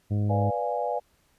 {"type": "harmonic tone", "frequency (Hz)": 103.83, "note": "G#2", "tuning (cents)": 0, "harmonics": [1, 2, 3, 4, 5, 6, 7], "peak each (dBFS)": [-23, -31, -37, -43, -45, -45, -51], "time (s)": [0.1, 0.51], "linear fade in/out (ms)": 20}
{"type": "chord", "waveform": "sine", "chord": "B diminished seventh", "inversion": "none", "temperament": "equal", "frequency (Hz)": [493.9, 587.3, 698.5, 830.6], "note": ["B4", "D5", "F5", "Ab5"], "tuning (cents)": [0, 0, 0, 0], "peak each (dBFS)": -31, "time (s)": [0.29, 1], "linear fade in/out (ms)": 20}
{"effects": ["pink hiss -66 dBFS RMS until 1.38 s", "resampled to 32000 Hz"]}